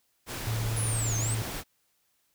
pink noise, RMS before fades -36 dBFS, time 0.26-1.64 s, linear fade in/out 50 ms
sine tone with vibrato, 111.8 Hz, A2, 28 cents sharp, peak -28 dBFS, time 0.47-1.42 s, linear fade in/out 0 ms, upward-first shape triangle, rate 8.6 Hz, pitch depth 11 cents each way
sine linear two-way sweep, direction down then up, 10640 to 6170 to 8650 Hz, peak -31 dBFS, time 0.76-1.35 s, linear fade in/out 10 ms, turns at 1.17 s
effects white hiss -72 dBFS RMS until 2.34 s

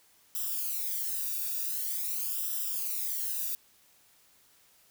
violet noise with flanger, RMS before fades -33 dBFS, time 0.35-3.55 s, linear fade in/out 0 ms, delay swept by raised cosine 0.45 to 0.97 ms, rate 0.46 Hz, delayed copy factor -1, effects white hiss -63 dBFS RMS until 4.9 s

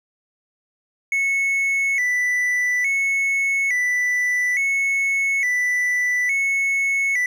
triangle tone with vibrato, 2087 Hz, C7, 5 cents flat, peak -16 dBFS, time 1.12-7.26 s, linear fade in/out 2 ms, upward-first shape square, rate 0.58 Hz, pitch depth 91 cents each way, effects none

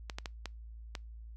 clicks, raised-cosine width 0.2 ms, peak -21 dBFS, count 5, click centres 0.098 / 0.185 / 0.258 / 0.457 / 0.952 s, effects noise-tail reverb RT60 0.2 s tail -26 dB re dry + added 56 Hz sine -45 dBFS peak until 1.36 s

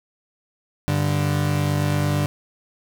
35% pulse tone pair together, 98 / 146.83 Hz, G2 / D3, 0 / 0 cents, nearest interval perfect fifth, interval 700 cents, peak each -22 / -19 dBFS, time 0.88-2.26 s, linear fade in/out 0 ms, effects 7-bit

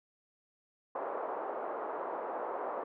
pink band-pass noise, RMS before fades -38 dBFS, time 0.95-2.84 s, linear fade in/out 5 ms, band 430 to 1100 Hz, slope 24 dB/octave, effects none

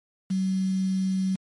sine tone with quantisation, 189.3 Hz, F#3, 40 cents sharp, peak -22 dBFS, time 0.3-1.36 s, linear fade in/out 10 ms, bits 7, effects MP3 48 kbps

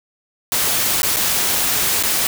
white noise with dropouts, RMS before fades -18 dBFS, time 0.52-2.27 s, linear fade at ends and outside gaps 1 ms, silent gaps 1.02-1.031 / 1.162-1.167 / 2.027-2.035 s, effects none

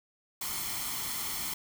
white noise with comb filter, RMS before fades -35 dBFS, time 0.41-1.54 s, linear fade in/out 5 ms, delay 0.93 ms, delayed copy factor +0.6, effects none

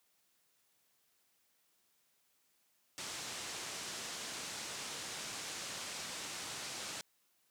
white low-pass noise, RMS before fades -44 dBFS, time 2.98-7.01 s, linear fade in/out 0 ms, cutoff 8000 Hz, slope 24 dB/octave, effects white hiss -75 dBFS RMS until 7.5 s + high-pass 100 Hz 12 dB/octave

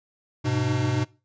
square tone cluster, 103.3 / 125.5 / 302.6 Hz, G#2 / B2 / D#4, -9 / +28 / -48 cents, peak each -29 / -25 / -30 dBFS, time 0.44-1.05 s, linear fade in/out 20 ms, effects noise-tail reverb RT60 0.3 s tail -21 dB re dry + resampled to 16000 Hz

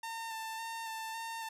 sawtooth tone with vibrato, 900 Hz, A5, 39 cents sharp, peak -35 dBFS, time 0.03-1.49 s, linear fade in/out 5 ms, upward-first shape square, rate 1.8 Hz, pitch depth 18 cents each way, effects resampled to 32000 Hz

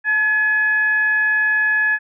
sine tone with frequency modulation, 1700 Hz, G#6, 40 cents sharp, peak -14 dBFS, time 0.04-1.99 s, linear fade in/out 50 ms, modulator 822 Hz, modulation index 0.28, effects none

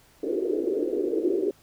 white band-pass noise, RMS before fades -26 dBFS, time 0.23-1.51 s, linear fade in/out 5 ms, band 320 to 440 Hz, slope 48 dB/octave, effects pink hiss -58 dBFS RMS until 1.62 s

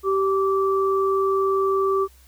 sine tone pair together, 388.1 / 1163 Hz, G4 / D6, -17 / -17 cents, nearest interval octave + perfect fifth, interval 1900 cents, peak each -19 / -23 dBFS, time 0.03-2.08 s, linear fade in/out 50 ms, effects added 64 Hz sine -50 dBFS peak until 2.27 s + white hiss -56 dBFS RMS until 2.27 s

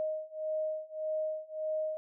sine beating tone pair, 622.3 / 624 Hz, D#5 / D#5, 0 / +5 cents, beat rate 1.7 Hz, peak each -36 / -35 dBFS, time 0-1.97 s, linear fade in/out 0 ms, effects none

